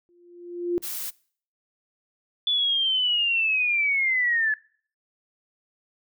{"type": "tone with exponential growth", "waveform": "sine", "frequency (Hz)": 349.2, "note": "F4", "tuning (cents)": 0, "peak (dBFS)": -19, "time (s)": [0.09, 0.78], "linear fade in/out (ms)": 0, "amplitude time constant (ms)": 150}
{"type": "noise", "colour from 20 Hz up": "blue", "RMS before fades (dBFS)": -32, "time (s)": [0.82, 1.11], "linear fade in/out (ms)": 20}
{"type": "linear sweep", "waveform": "sine", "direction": "down", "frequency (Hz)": [3471, 1706], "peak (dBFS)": -20, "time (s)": [2.47, 4.54], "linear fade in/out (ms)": 2}
{"effects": ["noise-tail reverb RT60 0.5 s tail -23 dB re dry"]}